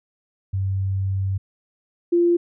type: tone pair in turn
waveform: sine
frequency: 96.4 / 345.5 Hz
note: G2 / F4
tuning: -28 / -19 cents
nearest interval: octave + minor seventh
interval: 2209 cents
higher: second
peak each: -20 / -14 dBFS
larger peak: second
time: 0.53-1.38 / 2.12-2.37 s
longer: first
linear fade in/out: 10 ms
effects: none